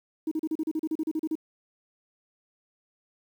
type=tone bursts; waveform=sine; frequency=314.9 Hz; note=D#4; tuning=21 cents sharp; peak=-24 dBFS; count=14; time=0.27-1.354 s; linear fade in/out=5 ms; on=44 ms; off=36 ms; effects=tanh soft clip ceiling -21 dBFS + 9-bit